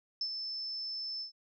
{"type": "tone with ADSR envelope", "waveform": "sine", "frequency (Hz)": 5274, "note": "E8", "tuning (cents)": 0, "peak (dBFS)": -30, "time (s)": [0.21, 1.32], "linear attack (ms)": 3, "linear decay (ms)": 68, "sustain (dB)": -6, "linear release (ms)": 110, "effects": []}